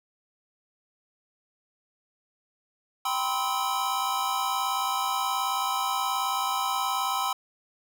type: chord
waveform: square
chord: C major seventh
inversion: second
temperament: equal with one note detuned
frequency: 784 / 987.8 / 1046.5 / 1290.6 Hz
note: G5 / B5 / C6 / E6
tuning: 0 / 0 / 0 / -37 cents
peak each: -32 dBFS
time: 3.05-7.33 s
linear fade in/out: 5 ms
effects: none